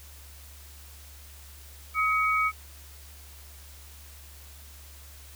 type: tone pair together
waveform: sine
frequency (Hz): 1270 / 2246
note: D#6 / C#7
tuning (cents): +35 / +22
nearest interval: minor seventh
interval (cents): 987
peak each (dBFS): -24 / -26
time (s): 1.94-2.52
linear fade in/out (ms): 50
effects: added 71 Hz sine -47 dBFS peak until 5.35 s + white hiss -51 dBFS RMS until 5.35 s